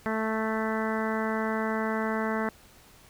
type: harmonic tone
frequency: 220 Hz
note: A3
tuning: in tune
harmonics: 1 / 2 / 3 / 4 / 5 / 6 / 7 / 8 / 9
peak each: -30 / -33 / -35 / -36 / -37 / -38 / -38 / -39 / -40 dBFS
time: 0.06-2.49 s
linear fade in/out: 0 ms
effects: pink hiss -55 dBFS RMS until 3.09 s